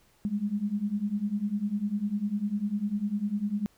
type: beating tone pair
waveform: sine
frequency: 199.8 / 209.8 Hz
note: G3 / G#3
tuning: +33 / +18 cents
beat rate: 10 Hz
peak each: -31 / -29 dBFS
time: 0.25-3.66 s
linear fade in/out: 0 ms
effects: pink hiss -64 dBFS RMS until 3.77 s